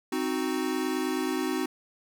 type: chord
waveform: square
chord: C diminished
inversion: none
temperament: equal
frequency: 261.6 / 311.1 / 370 Hz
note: C4 / Eb4 / Gb4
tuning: 0 / 0 / 0 cents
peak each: -32 dBFS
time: 0.12-1.66 s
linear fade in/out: 5 ms
effects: none